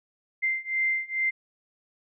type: beating tone pair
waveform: sine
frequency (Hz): 2086 / 2088.3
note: C7 / C7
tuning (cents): -6 / -4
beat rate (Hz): 2.3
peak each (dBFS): -28 / -27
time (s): 0.42-1.31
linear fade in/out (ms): 20
effects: none